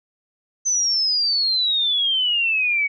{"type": "exponential sweep", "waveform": "sine", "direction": "down", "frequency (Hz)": [6170, 2237], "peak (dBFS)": -17, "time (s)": [0.65, 2.88], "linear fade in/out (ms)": 20, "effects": []}